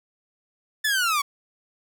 sawtooth linear sweep, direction down, 1768 to 1103 Hz, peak -17 dBFS, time 0.84-1.22 s, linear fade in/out 10 ms, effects none

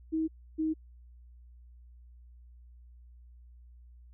sine tone pair in turn, 318.8 / 315.3 Hz, D#4 / D#4, +42 / +23 cents, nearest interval unison, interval 19 cents, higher first, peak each -27 dBFS, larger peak neither, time 0.12-0.28 / 0.58-0.74 s, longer neither, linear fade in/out 20 ms, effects added 60 Hz sine -51 dBFS peak until 4.13 s

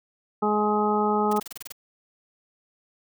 harmonic tone, 210.2 Hz, G#3, 21 cents sharp, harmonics 1 / 2 / 3 / 4 / 5 / 6, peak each -26 / -25 / -36 / -25 / -35 / -28 dBFS, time 0.42-1.4 s, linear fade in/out 10 ms
white noise bursts, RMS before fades -37 dBFS, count 9, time 1.31-1.723 s, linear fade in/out 5 ms, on 21 ms, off 28 ms
effects none

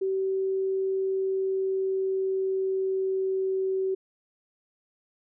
sine tone with pitch glide, 383.3 to 380.7 Hz, G4 to F#4, -39 to +49 cents, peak -24 dBFS, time 0.01-3.95 s, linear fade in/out 10 ms, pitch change -12 cents, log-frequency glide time 0.97-3.71 s, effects none

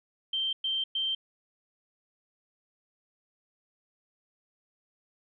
sine tone bursts, 3136 Hz, G7, in tune, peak -27 dBFS, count 3, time 0.33-1.15 s, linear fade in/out 5 ms, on 200 ms, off 110 ms, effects none

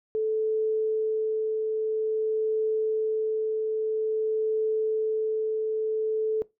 sine tone with tremolo, 436.6 Hz, A4, 13 cents flat, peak -22 dBFS, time 0.15-6.42 s, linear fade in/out 0 ms, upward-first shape triangle, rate 0.5 Hz, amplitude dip 25%, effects noise-tail reverb RT60 0.2 s tail -20 dB re dry

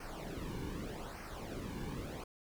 brown noise with flanger, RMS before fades -43 dBFS, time 0-2.24 s, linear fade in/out 5 ms, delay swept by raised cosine 0.27 to 1.57 ms, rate 0.83 Hz, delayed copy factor -0.75, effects none

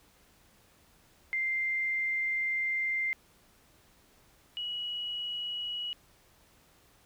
sine tone pair in turn, 2093 / 2918 Hz, C7 / F#7, 0 / -25 cents, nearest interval tritone, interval 575 cents, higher second, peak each -28 / -33 dBFS, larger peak first, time 1.33-3.13 / 4.57-5.93 s, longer first, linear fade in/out 0 ms, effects pink hiss -63 dBFS RMS until 7.05 s

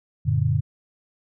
sine chord, Gb augmented, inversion none, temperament just, 92.5 / 115.62 / 144.53 Hz, Gb2 / Bb2 / D3, 0 / -14 / -27 cents, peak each -24 / -22 / -22 dBFS, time 0.25-0.61 s, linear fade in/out 20 ms, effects none

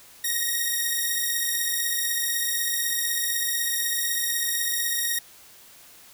5% pulse beating tone pair, 1864.7 / 1880.7 Hz, A#6 / A#6, 0 / +15 cents, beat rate 16 Hz, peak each -16 dBFS, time 0.24-5.19 s, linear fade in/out 5 ms, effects white hiss -50 dBFS RMS until 6.13 s

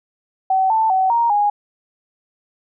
sine tone with pitch steps, 761 / 885 / 757 / 935 / 825 Hz, F#5 / A5 / F#5 / A#5 / G#5, +48 / +10 / +39 / +5 / -12 cents, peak -13 dBFS, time 0.5-1.5 s, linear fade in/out 5 ms, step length 200 ms, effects none

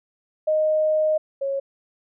sine tone pair in turn, 620 / 549.2 Hz, D#5 / C#5, -6 / -16 cents, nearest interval major second, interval 210 cents, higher first, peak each -17 / -22 dBFS, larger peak first, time 0.47-1.18 / 1.41-1.6 s, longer first, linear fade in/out 10 ms, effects none

